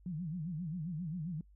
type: tone with vibrato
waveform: sine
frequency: 166.4 Hz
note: E3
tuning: 17 cents sharp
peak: -36 dBFS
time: 0.06-1.41 s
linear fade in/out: 2 ms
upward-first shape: sine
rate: 7.5 Hz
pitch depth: 190 cents each way
effects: noise-tail reverb RT60 0.1 s tail -25 dB re dry + added 50 Hz sine -58 dBFS peak until 1.55 s